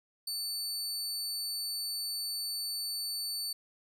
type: tone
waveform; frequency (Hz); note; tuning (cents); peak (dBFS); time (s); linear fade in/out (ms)
sawtooth; 4500; C#8; +25; -31; 0.27-3.53; 5
effects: none